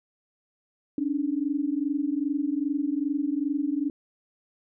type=tone pair together; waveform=sine; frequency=277.2 / 299.7 Hz; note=C#4 / D4; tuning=0 / +35 cents; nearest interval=minor second; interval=135 cents; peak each=-27 dBFS; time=0.98-3.9 s; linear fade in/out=2 ms; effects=none